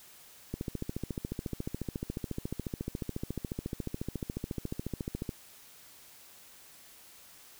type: click train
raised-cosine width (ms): 3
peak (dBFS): -21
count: 68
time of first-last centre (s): 0.54-5.292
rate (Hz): 14.1
effects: white hiss -55 dBFS RMS until 7.59 s